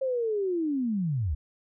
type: linear sweep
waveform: sine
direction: down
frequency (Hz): 540 to 64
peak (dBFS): -25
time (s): 0.01-1.35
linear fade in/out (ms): 10
effects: none